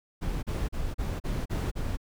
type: noise bursts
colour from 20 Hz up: brown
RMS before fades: -30 dBFS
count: 7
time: 0.21-1.972 s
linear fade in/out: 20 ms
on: 220 ms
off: 37 ms
effects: none